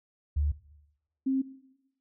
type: tone pair in turn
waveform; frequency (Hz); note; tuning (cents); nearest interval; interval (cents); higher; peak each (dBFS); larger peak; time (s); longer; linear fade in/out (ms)
sine; 73.42 / 266.1; D2 / C4; 0 / +29; octave + minor seventh; 2229; second; -24; neither; 0.36-0.52 / 1.26-1.42; neither; 10
effects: noise-tail reverb RT60 0.9 s tail -17 dB re dry